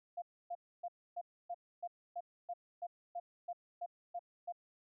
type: tone bursts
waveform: sine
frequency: 698.5 Hz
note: F5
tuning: in tune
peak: -38 dBFS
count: 14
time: 0.17-4.524 s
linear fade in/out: 10 ms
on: 51 ms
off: 280 ms
effects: none